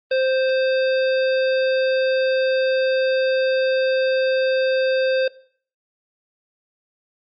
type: harmonic tone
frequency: 523.3 Hz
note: C5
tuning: in tune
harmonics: 1 / 3 / 5 / 7 / 9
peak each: -17 / -27 / -31 / -34 / -36 dBFS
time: 0.11-5.28 s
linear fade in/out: 5 ms
effects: noise-tail reverb RT60 0.5 s tail -20 dB re dry + Opus 24 kbps